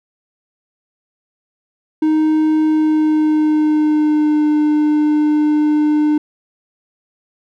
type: tone with pitch glide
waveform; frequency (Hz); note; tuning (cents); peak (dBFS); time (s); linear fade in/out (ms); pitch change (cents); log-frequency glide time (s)
triangle; 311.1 to 301.2; D#4 to D4; 0 to +44; -9; 2.02-6.18; 5; -56; 2.65-4.48
effects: none